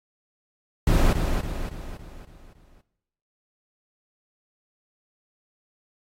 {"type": "noise with echo", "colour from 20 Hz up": "brown", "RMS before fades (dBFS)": -18, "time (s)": [0.87, 1.13], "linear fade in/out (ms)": 2, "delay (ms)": 280, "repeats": 6, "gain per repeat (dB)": -6, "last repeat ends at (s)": 2.81, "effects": ["noise-tail reverb RT60 0.9 s tail -17 dB re dry", "AAC 48 kbps"]}